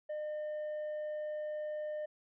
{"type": "tone with tanh clipping", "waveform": "triangle", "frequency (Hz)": 606, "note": "D#5", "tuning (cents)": -46, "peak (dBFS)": -37, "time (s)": [0.09, 2.06], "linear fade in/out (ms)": 10, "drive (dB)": 8, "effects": []}